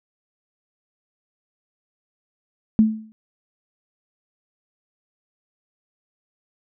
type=tone with exponential decay; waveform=sine; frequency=218.5 Hz; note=A3; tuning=12 cents flat; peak=-8 dBFS; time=2.79-3.12 s; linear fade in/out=0 ms; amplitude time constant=70 ms; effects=none